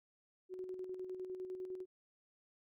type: tone with tremolo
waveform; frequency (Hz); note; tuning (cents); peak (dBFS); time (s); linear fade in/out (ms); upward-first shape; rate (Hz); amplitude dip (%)
sine; 370; F#4; 0; -40; 0.49-1.86; 50; square; 9.9; 45
effects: none